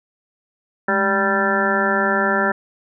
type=harmonic tone with a mistuned harmonic; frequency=195.3 Hz; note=G3; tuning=6 cents flat; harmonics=1 / 2 / 3 / 4 / 5 / 7 / 8 / 9; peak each=-24 / -24 / -24 / -26 / -26 / -22 / -26 / -22 dBFS; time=0.88-2.52 s; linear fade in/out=5 ms; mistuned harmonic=1; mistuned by=+110 cents; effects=none